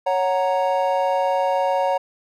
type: chord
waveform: triangle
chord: F# major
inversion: second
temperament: equal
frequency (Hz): 554.4 / 740 / 932.3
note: C#5 / F#5 / A#5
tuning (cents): 0 / 0 / 0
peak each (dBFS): -19 / -21 / -21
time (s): 0.06-1.98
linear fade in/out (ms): 10
effects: none